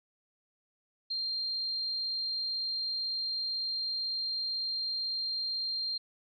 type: tone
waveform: sine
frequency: 4186 Hz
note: C8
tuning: in tune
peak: -31 dBFS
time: 1.1-5.98 s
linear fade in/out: 10 ms
effects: none